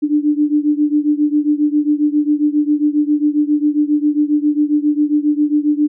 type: beating tone pair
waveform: sine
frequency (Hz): 294.6 / 302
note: D4 / D4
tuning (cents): +6 / +48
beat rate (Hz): 7.4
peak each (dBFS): -14 / -16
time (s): 0.02-5.88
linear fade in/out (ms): 20
effects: none